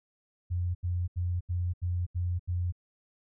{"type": "tone bursts", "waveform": "sine", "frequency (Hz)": 88.5, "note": "F2", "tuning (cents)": 23, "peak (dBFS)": -27, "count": 7, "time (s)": [0.5, 2.724], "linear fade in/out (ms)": 20, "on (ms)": 250, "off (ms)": 79, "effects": []}